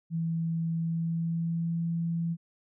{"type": "tone with pitch glide", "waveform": "sine", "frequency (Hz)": [164.81, 167.5], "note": ["E3", "E3"], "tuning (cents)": [0, 28], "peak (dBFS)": -27, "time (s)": [0.1, 2.37], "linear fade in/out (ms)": 50, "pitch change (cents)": 28, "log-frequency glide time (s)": [0.73, 1.79], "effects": []}